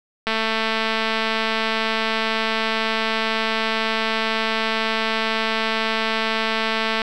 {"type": "click train", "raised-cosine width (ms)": 0.3, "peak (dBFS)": -6, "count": 1499, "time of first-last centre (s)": [0.27, 7.018], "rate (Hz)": 222, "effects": []}